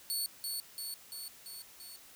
15% pulse tone with echo, 4435 Hz, C#8, in tune, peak -26 dBFS, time 0.1-0.26 s, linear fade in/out 0 ms, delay 340 ms, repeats 5, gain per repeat -3 dB, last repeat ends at 1.96 s, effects white hiss -56 dBFS RMS until 2.15 s

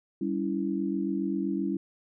sine chord, C# diminished, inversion second, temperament equal with one note detuned, 196 / 282 / 329.6 Hz, G3 / C#4 / E4, 0 / +30 / 0 cents, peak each -31 dBFS, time 0.21-1.77 s, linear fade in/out 5 ms, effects none

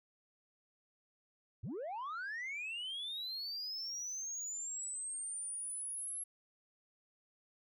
sine linear sweep, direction up, 77.78 to 11175 Hz, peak -37 dBFS, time 1.63-6.24 s, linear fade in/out 10 ms, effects tanh soft clip ceiling -38 dBFS

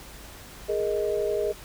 sine chord, Ab suspended second, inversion none, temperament just, 415.3 / 467.2 / 623 Hz, Ab4 / Bb4 / Eb5, 0 / +4 / +2 cents, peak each -26 / -30 / -29 dBFS, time 0.68-1.53 s, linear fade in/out 20 ms, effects added 51 Hz sine -48 dBFS peak until 1.64 s + pink hiss -45 dBFS RMS until 1.64 s

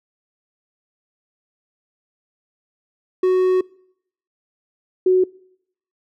triangle / sine tone pair in turn, 370 / 370 Hz, F#4 / F#4, 0 / 0 cents, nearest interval unison, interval 0 cents, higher neither, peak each -11 dBFS, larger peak neither, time 3.23-3.61 / 5.06-5.24 s, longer first, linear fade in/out 5 ms, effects noise-tail reverb RT60 0.7 s tail -24 dB re dry

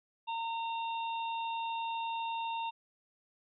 harmonic tone, 916 Hz, A#5, 31 cents flat, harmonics 1 / 3 / 4, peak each -34 / -44 / -46 dBFS, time 0.27-2.71 s, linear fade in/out 20 ms, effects none

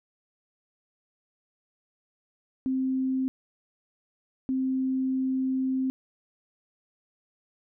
sine tone bursts at uneven times, 261.9 Hz, C4, 2 cents sharp, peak -24 dBFS, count 2, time 2.66-3.28 / 4.49-5.9 s, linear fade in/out 0 ms, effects none

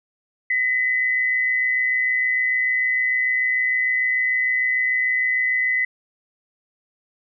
sine tone pair together, 1886.3 / 2013 Hz, A#6 / B6, +20 / +33 cents, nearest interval minor second, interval 113 cents, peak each -28 / -18 dBFS, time 0.5-5.85 s, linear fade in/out 5 ms, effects none

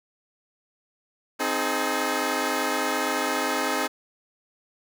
10% pulse chord, Ab major, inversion first, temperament equal with one note detuned, 261.6 / 311.1 / 424.3 Hz, C4 / Eb4 / Ab4, 0 / 0 / +37 cents, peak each -20 dBFS, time 1.39-3.88 s, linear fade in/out 20 ms, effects none

